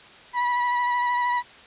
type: tone with vibrato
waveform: 35% pulse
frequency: 976 Hz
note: B5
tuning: 21 cents flat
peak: -19 dBFS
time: 0.33-1.43 s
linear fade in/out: 50 ms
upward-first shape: sine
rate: 13 Hz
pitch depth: 18 cents each way
effects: white hiss -47 dBFS RMS until 1.66 s + resampled to 8000 Hz